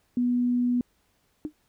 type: tone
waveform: sine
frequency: 244.9 Hz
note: B3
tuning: 14 cents flat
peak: -21 dBFS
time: 0.17-0.81 s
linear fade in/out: 2 ms
type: tone with exponential decay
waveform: sine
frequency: 303.2 Hz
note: D#4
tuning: 45 cents flat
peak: -24 dBFS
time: 1.45-1.53 s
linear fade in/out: 0 ms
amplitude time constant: 16 ms
effects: pink hiss -69 dBFS RMS until 1.68 s